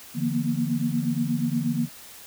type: tone cluster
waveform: sine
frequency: 147.4 / 169.7 / 232.2 / 240.6 Hz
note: D3 / F3 / A#3 / B3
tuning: +7 / -49 / -7 / -45 cents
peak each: -29 / -30 / -27 / -27 dBFS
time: 0.14-1.89 s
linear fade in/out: 50 ms
effects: white hiss -45 dBFS RMS until 2.26 s